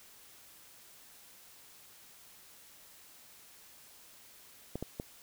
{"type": "clicks", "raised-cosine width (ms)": 2, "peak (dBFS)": -23, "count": 3, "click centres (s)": [4.756, 4.826, 4.999], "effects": ["white hiss -57 dBFS RMS until 5.22 s"]}